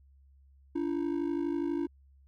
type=ring-modulated tone; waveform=triangle; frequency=313.9 Hz; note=D#4; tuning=15 cents sharp; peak=-24 dBFS; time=0.75-1.87 s; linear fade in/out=10 ms; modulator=26.1 Hz; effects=added 68 Hz sine -57 dBFS peak until 2.27 s